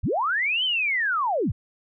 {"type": "linear two-way sweep", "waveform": "sine", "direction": "up then down", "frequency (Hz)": [31.06, 3136, 53.2], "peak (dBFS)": -21, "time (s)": [0.03, 1.52], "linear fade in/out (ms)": 10, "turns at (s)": 0.64, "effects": []}